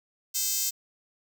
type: tone with high-pass filter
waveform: 5% pulse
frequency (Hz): 521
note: C5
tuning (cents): -7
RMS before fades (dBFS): -28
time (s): 0.34-0.71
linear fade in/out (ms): 20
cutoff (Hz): 8100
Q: 1.2
effects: 9-bit